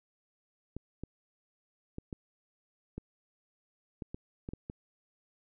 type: clicks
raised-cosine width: 3 ms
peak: -26 dBFS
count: 10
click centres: 0.766 / 1.036 / 1.984 / 2.128 / 2.98 / 4.022 / 4.145 / 4.489 / 4.535 / 4.699 s
effects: none